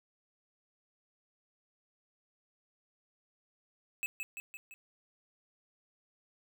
square tone with echo, 2600 Hz, E7, 24 cents flat, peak -33 dBFS, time 4.03-4.06 s, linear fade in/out 0 ms, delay 170 ms, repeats 4, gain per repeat -4 dB, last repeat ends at 4.74 s, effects none

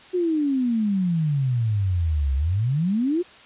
sine exponential two-way sweep, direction down then up, 370 to 65.41 to 370 Hz, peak -19 dBFS, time 0.13-3.23 s, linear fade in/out 20 ms, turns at 2.35 s, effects white hiss -47 dBFS RMS until 3.45 s + resampled to 8000 Hz

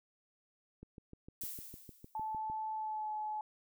click train, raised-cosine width 3 ms, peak -37 dBFS, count 12, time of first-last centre 0.83-2.499 s, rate 6.59 Hz
violet noise with exponential decay, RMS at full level -40 dBFS, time 1.41-2.38 s, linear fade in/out 5 ms, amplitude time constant 210 ms
sine tone with pitch glide, 871 to 854.6 Hz, A5 to G#5, -18 to +49 cents, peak -36 dBFS, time 2.15-3.41 s, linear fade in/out 2 ms, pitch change -33 cents, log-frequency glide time 2.74-3.12 s
effects none

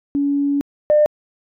sine tone pair in turn, 283.4 / 600.5 Hz, C#4 / D5, +38 / +38 cents, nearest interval octave + minor second, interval 1300 cents, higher second, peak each -15 / -9 dBFS, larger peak second, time 0.15-0.61 / 0.9-1.06 s, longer first, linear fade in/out 0 ms, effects tanh soft clip ceiling -5 dBFS

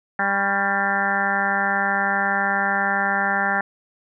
harmonic tone with a mistuned harmonic, 198.2 Hz, G3, 19 cents sharp, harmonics 1 / 2 / 3 / 4 / 5 / 6 / 7 / 8 / 9 / 10, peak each -30 / -36 / -32 / -24 / -32 / -34 / -26 / -26 / -24 / -36 dBFS, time 0.19-3.61 s, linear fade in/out 2 ms, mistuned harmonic 6, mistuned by -100 cents, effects none

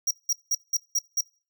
square tone bursts, 5690 Hz, F8, 31 cents sharp, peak -22 dBFS, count 6, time 0.07-1.21 s, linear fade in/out 5 ms, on 40 ms, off 180 ms, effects noise-tail reverb RT60 0.4 s tail -24 dB re dry

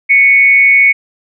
sine tone with frequency modulation, 2217 Hz, C#7, in tune, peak -4 dBFS, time 0.09-0.93 s, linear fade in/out 20 ms, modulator 204 Hz, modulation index 0.35, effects none

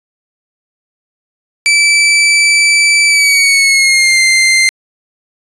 sawtooth tone with pitch glide, 2318 to 2089 Hz, D7 to C7, -23 to -3 cents, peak -3 dBFS, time 1.66-4.69 s, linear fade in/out 0 ms, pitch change -180 cents, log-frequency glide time 3.07-4.2 s, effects resampled to 24000 Hz

